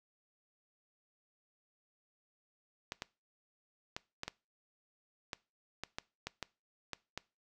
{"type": "clicks", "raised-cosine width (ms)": 0.2, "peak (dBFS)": -21, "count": 12, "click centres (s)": [2.921, 3.021, 3.965, 4.234, 4.28, 5.332, 5.836, 5.985, 6.27, 6.427, 6.933, 7.176], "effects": ["noise-tail reverb RT60 0.3 s tail -22 dB re dry"]}